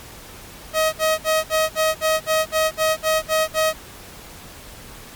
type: tone bursts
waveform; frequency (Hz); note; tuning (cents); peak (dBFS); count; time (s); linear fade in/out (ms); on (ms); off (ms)
sawtooth; 632; D#5; +27; -12; 12; 0.73-3.735; 50; 200; 55
effects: pink hiss -40 dBFS RMS until 5.15 s + MP3 96 kbps